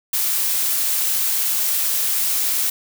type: noise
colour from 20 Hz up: blue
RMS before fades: -20 dBFS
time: 0.13-2.7 s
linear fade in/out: 5 ms
effects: none